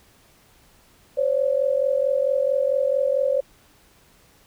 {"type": "tone pair together", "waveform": "sine", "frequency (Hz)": [523.3, 567.8], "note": ["C5", "C#5"], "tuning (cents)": [0, 41], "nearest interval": "minor second", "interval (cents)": 141, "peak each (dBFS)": -21, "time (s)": [1.17, 3.41], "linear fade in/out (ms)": 10, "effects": ["pink hiss -56 dBFS RMS until 4.46 s"]}